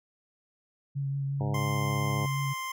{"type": "tone with vibrato", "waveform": "sine", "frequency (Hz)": 138.59, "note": "C#3", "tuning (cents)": 0, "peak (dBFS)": -28, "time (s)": [0.95, 2.54], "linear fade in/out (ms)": 20, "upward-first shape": "triangle", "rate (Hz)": 5.7, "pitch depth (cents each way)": 21}
{"type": "harmonic tone", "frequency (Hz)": 103.83, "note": "G#2", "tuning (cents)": 0, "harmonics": [1, 2, 3, 4, 5, 6, 7, 8, 9], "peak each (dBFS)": [-35, -38, -40, -41, -42, -43, -43, -44, -45], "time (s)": [1.4, 2.26], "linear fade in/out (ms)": 5}
{"type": "tone", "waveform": "25% pulse", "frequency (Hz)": 1046.5, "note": "C6", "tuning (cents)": 0, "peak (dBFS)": -29, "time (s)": [1.54, 2.72], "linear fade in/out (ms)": 5}
{"effects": []}